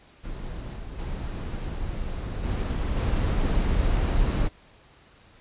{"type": "noise with level steps", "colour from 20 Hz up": "brown", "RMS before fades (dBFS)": [-34, -37, -31, -26, -23], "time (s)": [0.23, 4.49], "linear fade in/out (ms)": 20, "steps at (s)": [0.76, 0.98, 2.43, 2.96], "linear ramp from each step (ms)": 10, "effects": ["pink hiss -55 dBFS RMS until 5.4 s", "resampled to 8000 Hz"]}